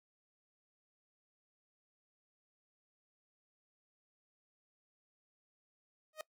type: tone with exponential growth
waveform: sawtooth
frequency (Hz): 622.3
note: D#5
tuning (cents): 0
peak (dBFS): -33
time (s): 6.13-6.21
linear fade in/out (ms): 2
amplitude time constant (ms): 16
effects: noise-tail reverb RT60 0.1 s tail -20 dB re dry